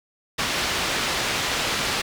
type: low-pass noise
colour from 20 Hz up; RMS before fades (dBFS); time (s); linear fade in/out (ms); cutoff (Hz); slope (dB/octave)
white; -25; 0.38-2.02; 10; 4100; 12
effects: none